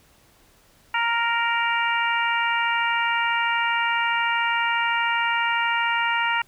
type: harmonic tone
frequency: 466.2 Hz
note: A#4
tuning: in tune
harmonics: 2 / 3 / 4 / 5 / 6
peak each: -24 / -26 / -27 / -28 / -29 dBFS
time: 0.94-6.42 s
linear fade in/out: 5 ms
effects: pink hiss -57 dBFS RMS until 6.47 s